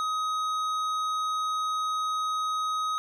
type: tone with tanh clipping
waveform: sine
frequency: 1260 Hz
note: D#6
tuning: 21 cents sharp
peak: -28 dBFS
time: 0-2.98 s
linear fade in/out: 0 ms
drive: 11 dB
effects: none